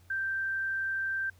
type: tone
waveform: sine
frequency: 1568 Hz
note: G6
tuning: in tune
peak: -29 dBFS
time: 0.1-1.3 s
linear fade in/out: 5 ms
effects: added 90 Hz sine -57 dBFS peak until 1.39 s + pink hiss -65 dBFS RMS until 1.39 s